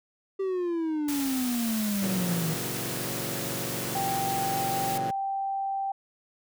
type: exponential sweep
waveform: triangle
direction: down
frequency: 392 to 158.3 Hz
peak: -24 dBFS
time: 0.39-2.54 s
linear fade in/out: 10 ms
type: noise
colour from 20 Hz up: white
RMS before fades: -35 dBFS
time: 1.08-4.98 s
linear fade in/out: 5 ms
type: chord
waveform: 15% pulse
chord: F# dominant seventh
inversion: first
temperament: equal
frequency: 116.54 / 138.59 / 164.81 / 185 Hz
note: A#2 / C#3 / E3 / F#3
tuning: 0 / 0 / 0 / 0 cents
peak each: -31 / -32 / -33 / -33 dBFS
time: 2.02-5.11 s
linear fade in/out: 5 ms
type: tone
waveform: sine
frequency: 783 Hz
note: G5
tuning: 2 cents flat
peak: -27 dBFS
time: 3.95-5.92 s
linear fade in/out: 5 ms
effects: none